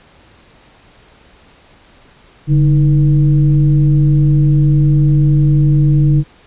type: tone with frequency modulation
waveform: sine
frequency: 144.6 Hz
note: D3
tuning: 27 cents flat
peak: -7 dBFS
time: 2.47-6.24 s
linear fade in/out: 50 ms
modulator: 170 Hz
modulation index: 0.54
effects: pink hiss -46 dBFS RMS until 6.46 s + resampled to 8000 Hz